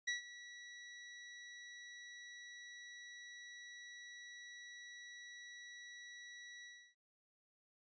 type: tone with ADSR envelope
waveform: sawtooth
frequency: 1940 Hz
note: B6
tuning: 31 cents flat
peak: -31 dBFS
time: 0.07-6.95 s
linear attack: 12 ms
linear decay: 130 ms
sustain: -17 dB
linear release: 310 ms
effects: resampled to 16000 Hz